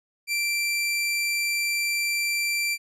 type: tone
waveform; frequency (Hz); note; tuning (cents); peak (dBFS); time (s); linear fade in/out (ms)
sawtooth; 2350; D7; +1; -20; 0.27-2.78; 50
effects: resampled to 32000 Hz